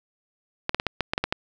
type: clicks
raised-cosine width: 0.3 ms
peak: -7 dBFS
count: 9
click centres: 0.694 / 0.746 / 0.799 / 0.867 / 1.007 / 1.135 / 1.179 / 1.24 / 1.325 s
effects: none